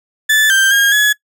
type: tone with pitch steps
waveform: 35% pulse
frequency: 1745 / 1572 / 1624 / 1694 Hz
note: A6 / G6 / G#6 / G#6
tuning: -15 / +4 / -39 / +34 cents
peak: -7 dBFS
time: 0.29-1.13 s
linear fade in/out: 10 ms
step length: 210 ms
effects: noise-tail reverb RT60 0.1 s tail -22 dB re dry